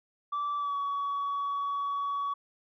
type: tone with pitch glide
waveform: sine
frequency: 1161 to 1129.3 Hz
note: D6 to C#6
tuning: -20 to +32 cents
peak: -27 dBFS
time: 0.32-2.34 s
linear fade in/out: 10 ms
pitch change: -48 cents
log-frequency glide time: 0.58-0.76 s
effects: tanh soft clip ceiling -27 dBFS